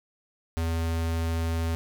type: tone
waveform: square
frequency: 82.41 Hz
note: E2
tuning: in tune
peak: -26 dBFS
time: 0.57-1.75 s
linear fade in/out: 0 ms
effects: 10-bit